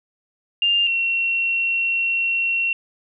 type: tone pair in turn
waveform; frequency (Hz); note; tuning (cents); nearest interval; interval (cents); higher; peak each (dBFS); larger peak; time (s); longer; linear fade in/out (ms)
sine; 2800 / 2728; F7 / F7; +4 / -41; unison; 45; first; -15 / -18; first; 0.62-0.87 / 0.87-2.73; second; 2
effects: none